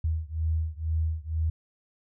sine beating tone pair, 79 / 81.1 Hz, D#2 / E2, +27 / -28 cents, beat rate 2.1 Hz, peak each -28 / -29 dBFS, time 0.04-1.5 s, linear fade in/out 5 ms, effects none

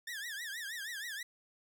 sawtooth tone with vibrato, 1760 Hz, A6, in tune, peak -36 dBFS, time 0.07-1.23 s, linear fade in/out 5 ms, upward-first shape triangle, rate 6.3 Hz, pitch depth 210 cents each way, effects none

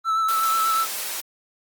triangle tone with vibrato, 1318 Hz, E6, 1 cent flat, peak -17 dBFS, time 0.04-0.87 s, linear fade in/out 50 ms, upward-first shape triangle, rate 8.2 Hz, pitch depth 27 cents each way
white noise, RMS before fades -29 dBFS, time 0.28-1.21 s, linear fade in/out 10 ms
effects high-pass 400 Hz 12 dB/octave + Opus 24 kbps

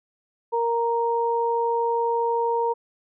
sine tone pair together, 466.2 / 932.4 Hz, A#4 / A#5, 0 / 0 cents, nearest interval octave, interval 1200 cents, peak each -23 dBFS, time 0.52-2.74 s, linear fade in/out 20 ms, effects none

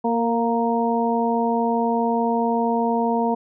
harmonic tone with a mistuned harmonic, 233.1 Hz, A#3, in tune, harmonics 1 / 2 / 3 / 4, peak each -22 / -24 / -25 / -24 dBFS, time 0.04-3.35 s, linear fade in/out 10 ms, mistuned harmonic 2, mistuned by -17 cents, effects none

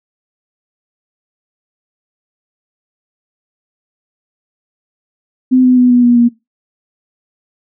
sine tone with pitch steps, 256.2 / 252.4 / 248.6 / 244.9 / 241.3 / 237.7 Hz, C4 / B3 / B3 / B3 / B3 / A#3, -36 / +38 / +12 / -14 / -40 / +34 cents, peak -5 dBFS, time 5.51-6.29 s, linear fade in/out 20 ms, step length 130 ms, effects noise-tail reverb RT60 0.2 s tail -19 dB re dry

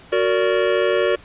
square chord, Gb augmented, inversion none, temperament just, 370 / 462.5 / 578.1 Hz, Gb4 / Bb4 / D5, 0 / -14 / -27 cents, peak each -21 dBFS, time 0.12-1.16 s, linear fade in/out 10 ms, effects pink hiss -45 dBFS RMS until 1.24 s + resampled to 8000 Hz

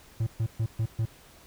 triangle tone bursts, 112 Hz, A2, 31 cents sharp, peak -22 dBFS, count 5, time 0.2-1.055 s, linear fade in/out 5 ms, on 67 ms, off 130 ms, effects pink hiss -54 dBFS RMS until 1.46 s

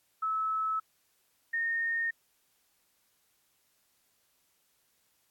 sine tone pair in turn, 1300 / 1838.5 Hz, E6 / A#6, -24 / -24 cents, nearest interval tritone, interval 600 cents, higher second, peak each -28 dBFS, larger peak neither, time 0.22-0.8 / 1.53-2.11 s, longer neither, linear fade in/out 10 ms, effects white hiss -72 dBFS RMS until 5.3 s + AAC 64 kbps

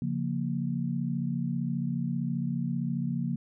sine chord, Bb minor, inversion first, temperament just, 139.85 / 174.81 / 233.1 Hz, Db3 / F3 / Bb3, +16 / +2 / 0 cents, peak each -32 dBFS, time 0.02-3.36 s, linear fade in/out 2 ms, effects none

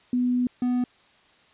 sine / triangle tone pair in turn, 247.6 / 247.6 Hz, B3 / B3, +5 / +5 cents, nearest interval unison, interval 0 cents, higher neither, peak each -20 / -19 dBFS, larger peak second, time 0.13-0.47 / 0.62-0.84 s, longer first, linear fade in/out 2 ms, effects white hiss -58 dBFS RMS until 1.53 s + resampled to 8000 Hz

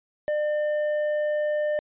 triangle tone with hard clipping, 600 Hz, D5, 37 cents sharp, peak -24 dBFS, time 0.28-1.79 s, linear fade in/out 0 ms, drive 9 dB, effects resampled to 8000 Hz

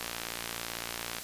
click train, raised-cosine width 0.2 ms, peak -17 dBFS, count 69, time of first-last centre 0.01-1.184 s, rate 57.9 Hz, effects white hiss -42 dBFS RMS until 1.23 s + resampled to 32000 Hz

